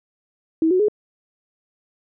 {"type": "tone with pitch steps", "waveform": "sine", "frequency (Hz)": [322.5, 368.3, 420.7], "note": ["E4", "F#4", "G#4"], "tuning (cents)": [-38, -8, 22], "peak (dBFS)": -14, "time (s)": [0.62, 0.884], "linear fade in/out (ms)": 2, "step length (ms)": 88, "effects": []}